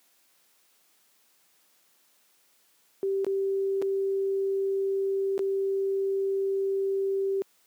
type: tone with dropouts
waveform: sine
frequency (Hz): 390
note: G4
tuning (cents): -9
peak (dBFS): -24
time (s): 3.03-7.42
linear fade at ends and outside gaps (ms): 0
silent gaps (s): 3.246-3.266 / 3.817-3.823 / 5.379-5.392
effects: white hiss -65 dBFS RMS until 7.66 s + high-pass 200 Hz 12 dB/octave